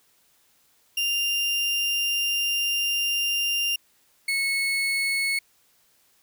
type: tone pair in turn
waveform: 35% pulse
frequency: 2794 / 2198 Hz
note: F7 / C#7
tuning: 0 / -15 cents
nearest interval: major third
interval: 415 cents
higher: first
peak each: -21 dBFS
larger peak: neither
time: 0.97-3.76 / 4.28-5.39 s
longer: first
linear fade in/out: 5 ms
effects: white hiss -63 dBFS RMS until 6.22 s